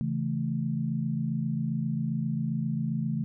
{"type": "chord", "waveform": "sine", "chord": "A major", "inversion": "first", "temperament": "just", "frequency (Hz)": [137.5, 165, 220], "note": ["C#3", "E3", "A3"], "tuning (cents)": [-14, 2, 0], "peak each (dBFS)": -31, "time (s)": [0.01, 3.24], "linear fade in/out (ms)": 0, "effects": []}